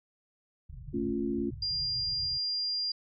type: low-pass noise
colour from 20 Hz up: white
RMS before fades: -44 dBFS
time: 0.69-2.38 s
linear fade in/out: 10 ms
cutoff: 150 Hz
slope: 96 dB/octave
type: chord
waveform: sine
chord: A augmented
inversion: none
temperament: equal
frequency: 220 / 277.2 / 349.2 Hz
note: A3 / C#4 / E#4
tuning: 0 / 0 / 0 cents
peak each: -33 / -33 / -33 dBFS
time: 0.93-1.51 s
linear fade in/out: 20 ms
type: tone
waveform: sine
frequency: 4800 Hz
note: D8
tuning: 37 cents sharp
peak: -29 dBFS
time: 1.62-2.92 s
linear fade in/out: 5 ms
effects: none